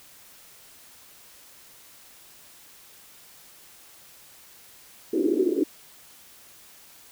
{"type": "band-pass noise", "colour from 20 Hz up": "white", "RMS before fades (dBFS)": -23, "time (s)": [5.13, 5.64], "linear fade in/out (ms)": 10, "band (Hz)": [290, 390], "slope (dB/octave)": 48, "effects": ["white hiss -51 dBFS RMS until 7.11 s"]}